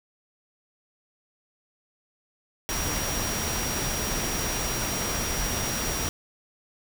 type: tone in noise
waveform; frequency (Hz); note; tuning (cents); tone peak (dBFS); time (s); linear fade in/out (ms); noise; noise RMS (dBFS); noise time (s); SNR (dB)
sine; 5700; F8; +34; -33; 2.69-6.09; 0; pink; -29; 2.69-6.09; -7
effects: none